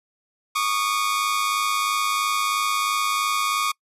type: tone pair together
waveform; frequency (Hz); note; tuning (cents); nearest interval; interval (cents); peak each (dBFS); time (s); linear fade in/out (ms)
sawtooth; 1116 / 1219; C#6 / D#6; +11 / -36; major second; 153; -20; 0.55-3.72; 10
effects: noise-tail reverb RT60 0.1 s tail -26 dB re dry + resampled to 32000 Hz